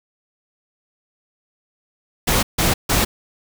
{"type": "noise bursts", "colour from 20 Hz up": "pink", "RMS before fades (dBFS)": -17, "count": 3, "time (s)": [2.27, 3.05], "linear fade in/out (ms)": 10, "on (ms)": 160, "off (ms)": 150, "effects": []}